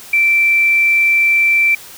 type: tone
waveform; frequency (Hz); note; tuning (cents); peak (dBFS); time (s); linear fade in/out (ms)
sine; 2340; D7; -7; -9; 0.13-1.75; 5
effects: white hiss -36 dBFS RMS until 1.97 s